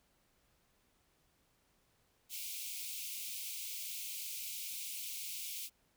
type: high-pass noise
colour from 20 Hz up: white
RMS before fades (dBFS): -43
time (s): 2.29-5.7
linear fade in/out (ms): 50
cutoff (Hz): 2200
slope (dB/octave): 96
effects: pink hiss -74 dBFS RMS until 5.96 s